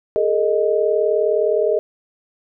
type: chord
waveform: sine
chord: Ab suspended second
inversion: none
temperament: equal with one note detuned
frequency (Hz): 415.3 / 455 / 622.3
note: Ab4 / Bb4 / Eb5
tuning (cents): 0 / -42 / 0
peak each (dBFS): -19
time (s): 0.16-1.79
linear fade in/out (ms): 0
effects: none